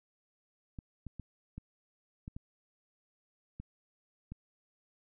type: clicks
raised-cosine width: 5 ms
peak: -30 dBFS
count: 8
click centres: 0.788 / 1.067 / 1.197 / 1.58 / 2.279 / 2.365 / 3.6 / 4.32 s
effects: none